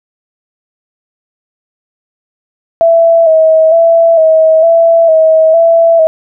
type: tone with vibrato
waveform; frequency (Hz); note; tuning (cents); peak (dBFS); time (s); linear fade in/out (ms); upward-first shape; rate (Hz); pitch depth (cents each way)
sine; 652; E5; -19; -3; 2.81-6.07; 0; square; 1.1; 36
effects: none